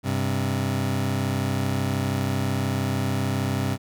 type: tone pair together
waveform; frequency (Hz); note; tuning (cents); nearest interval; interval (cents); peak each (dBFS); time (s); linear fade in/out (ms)
25% pulse; 98.6 / 131.62; G2 / C3; +11 / +11; perfect fourth; 500; -22; 0.03-3.78; 50
effects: none